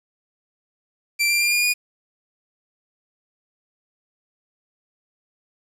sawtooth tone with pitch steps, 2349 / 2374 / 2398 / 2423 / 2449 Hz, D7 / D7 / D7 / D#7 / D#7, 0 / +18 / +36 / -47 / -28 cents, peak -14 dBFS, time 1.19-1.74 s, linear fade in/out 20 ms, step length 110 ms, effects resampled to 32000 Hz + 8-bit

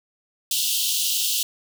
pink high-pass noise, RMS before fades -23 dBFS, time 0.51-1.43 s, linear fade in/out 2 ms, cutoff 2800 Hz, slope 96 dB/octave, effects none

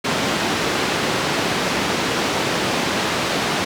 pink band-pass noise, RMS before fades -21 dBFS, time 0.04-3.65 s, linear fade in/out 10 ms, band 180 to 5000 Hz, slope 12 dB/octave, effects none

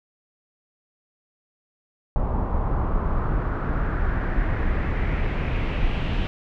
brown noise with low-pass filter sweep, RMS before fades -23 dBFS, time 2.16-6.27 s, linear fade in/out 0 ms, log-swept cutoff 920 to 3000 Hz, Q 2.7, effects none

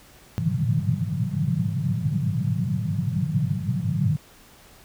pink band-pass noise, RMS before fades -24 dBFS, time 0.38-4.17 s, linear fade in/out 0 ms, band 100 to 190 Hz, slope 96 dB/octave, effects pink hiss -51 dBFS RMS until 4.84 s

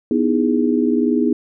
sine chord, E major seventh, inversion second, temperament just, 247.2 / 309 / 329.6 / 412 Hz, B3 / D#4 / E4 / G#4, +2 / -12 / 0 / -14 cents, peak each -17 / -19 / -23 / -21 dBFS, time 0.11-1.33 s, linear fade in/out 2 ms, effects none

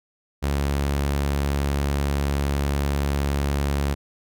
sawtooth tone, 70.6 Hz, C#2, 32 cents sharp, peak -17 dBFS, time 0.42-3.95 s, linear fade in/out 20 ms, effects none

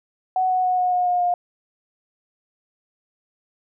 sine tone with pitch steps, 745 / 739 / 733 / 727.1 / 721.3 / 715.5 / 709.7 Hz, F#5 / F#5 / F#5 / F#5 / F#5 / F5 / F5, +12 / -2 / -16 / -30 / -44 / +42 / +28 cents, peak -17 dBFS, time 0.36-1.34 s, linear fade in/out 2 ms, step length 140 ms, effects none

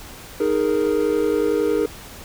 triangle chord, D# suspended fourth, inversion none, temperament equal, 311.1 / 415.3 / 466.2 Hz, D#4 / G#4 / A#4, 0 / 0 / 0 cents, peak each -21 / -19 / -19 dBFS, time 0.4-1.86 s, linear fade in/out 5 ms, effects pink hiss -39 dBFS RMS until 2.24 s

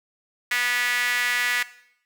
sawtooth tone with high-pass filter, 244.6 Hz, B3, 16 cents flat, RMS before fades -23 dBFS, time 0.51-1.63 s, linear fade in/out 5 ms, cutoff 1900 Hz, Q 4.5, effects noise-tail reverb RT60 0.7 s tail -17 dB re dry

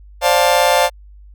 40% pulse chord, D minor seventh, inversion third, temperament just, 528.6 / 587.3 / 704.8 / 881 Hz, C5 / D5 / F5 / A5, +18 / 0 / +16 / +2 cents, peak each -16 dBFS, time 0.21-0.9 s, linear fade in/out 50 ms, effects added 50 Hz sine -38 dBFS peak until 1.34 s

